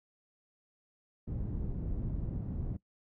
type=low-pass noise; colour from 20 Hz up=pink; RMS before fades=-36 dBFS; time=1.27-2.77 s; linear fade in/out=10 ms; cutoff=210 Hz; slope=12 dB/octave; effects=noise-tail reverb RT60 0.1 s tail -20 dB re dry